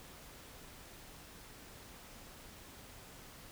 silence, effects pink hiss -54 dBFS RMS until 3.51 s

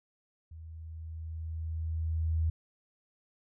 sine tone with level ramp, 80.6 Hz, E2, 38 cents flat, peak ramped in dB -44 to -25 dBFS, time 0.51-2.5 s, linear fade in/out 5 ms, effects none

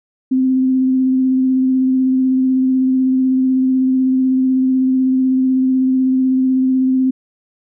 sine tone with vibrato, 260 Hz, C4, 11 cents flat, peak -11 dBFS, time 0.31-7.11 s, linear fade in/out 10 ms, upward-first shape sine, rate 16 Hz, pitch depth 14 cents each way, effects none

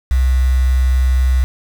sine tone with quantisation, 64 Hz, C2, 38 cents flat, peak -10 dBFS, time 0.11-1.44 s, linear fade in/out 0 ms, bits 5, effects none

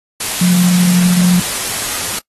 sine tone in noise, 178.9 Hz, F3, 42 cents sharp, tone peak -8 dBFS, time 0.41-1.4 s, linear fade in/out 5 ms, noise white, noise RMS -19 dBFS, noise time 0.2-2.19 s, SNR +8 dB, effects noise-tail reverb RT60 0.1 s tail -24 dB re dry + AAC 32 kbps

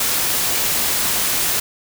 white noise, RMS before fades -19 dBFS, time 0-1.6 s, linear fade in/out 5 ms, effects none

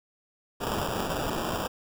white noise with sample-and-hold, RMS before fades -30 dBFS, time 0.6-1.68 s, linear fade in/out 20 ms, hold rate 2100 Hz, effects none

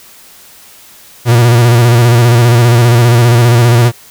45% pulse tone with vibrato, 119 Hz, A#2, 36 cents sharp, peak -4 dBFS, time 1.25-3.92 s, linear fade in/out 50 ms, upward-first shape square, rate 15 Hz, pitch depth 43 cents each way, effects white hiss -38 dBFS RMS until 4.1 s

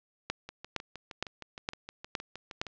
two click trains, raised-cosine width 0.2 ms, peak -13 / -24 dBFS, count 6 / 15, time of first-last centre 0.3-2.615 / 0.49-2.667 s, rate 2.16 / 6.43 Hz, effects low-pass 5000 Hz 12 dB/octave

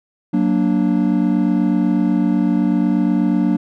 triangle chord, Gb augmented, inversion none, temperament equal, 185 / 233.1 / 293.7 Hz, Gb3 / Bb3 / D4, 0 / 0 / 0 cents, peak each -16 dBFS, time 0.33-3.57 s, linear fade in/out 10 ms, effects none

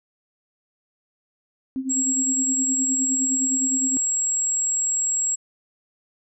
sine tone with tremolo, 263.3 Hz, C4, 11 cents sharp, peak -22 dBFS, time 1.76-3.97 s, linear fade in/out 0 ms, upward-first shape sine, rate 9.7 Hz, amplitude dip 75%
sine tone, 7630 Hz, A#8, 39 cents sharp, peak -20 dBFS, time 1.89-5.36 s, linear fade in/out 20 ms
effects none

